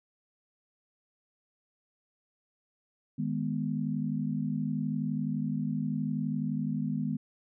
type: chord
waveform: sine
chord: G# minor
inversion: second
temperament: equal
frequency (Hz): 155.56 / 207.7 / 246.9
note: D#3 / G#3 / B3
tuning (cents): 0 / 0 / 0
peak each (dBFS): -33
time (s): 3.18-7.17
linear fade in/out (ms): 10
effects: none